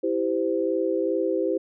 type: chord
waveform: sine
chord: C major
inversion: first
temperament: equal with one note detuned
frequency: 329.6 / 392 / 514.9 Hz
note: E4 / G4 / C5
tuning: 0 / 0 / -28 cents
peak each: -26 dBFS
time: 0.03-1.58 s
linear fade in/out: 10 ms
effects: none